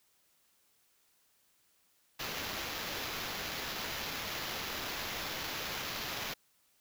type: noise with sample-and-hold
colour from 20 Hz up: blue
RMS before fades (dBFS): -39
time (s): 2.19-6.34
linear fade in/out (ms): 10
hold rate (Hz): 8820
effects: white hiss -71 dBFS RMS until 6.8 s